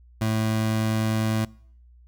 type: tone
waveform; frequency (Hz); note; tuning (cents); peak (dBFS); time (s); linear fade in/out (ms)
25% pulse; 110; A2; 0; -18; 0.21-1.45; 5
effects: noise-tail reverb RT60 0.6 s tail -24 dB re dry + added 60 Hz sine -49 dBFS peak until 2.07 s